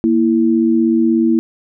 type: tone pair together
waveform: sine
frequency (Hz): 233.1 / 329.6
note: A#3 / E4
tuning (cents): 0 / 0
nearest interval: tritone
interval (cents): 600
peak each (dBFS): -13 / -13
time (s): 0.04-1.39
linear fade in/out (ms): 0
effects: none